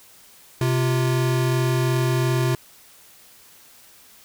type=tone pair together; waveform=square; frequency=129.5 / 345.7 Hz; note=C3 / F4; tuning=-17 / -18 cents; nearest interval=octave + perfect fourth; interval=1699 cents; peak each=-20 / -26 dBFS; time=0.61-2.55 s; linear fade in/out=2 ms; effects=white hiss -50 dBFS RMS until 4.24 s